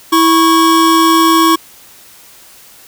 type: tone pair together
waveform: square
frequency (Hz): 327.6 / 1102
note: E4 / C#6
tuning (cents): -11 / -11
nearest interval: octave + major sixth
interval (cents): 2100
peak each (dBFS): -10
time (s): 0.12-1.56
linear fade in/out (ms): 10
effects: white hiss -40 dBFS RMS until 2.87 s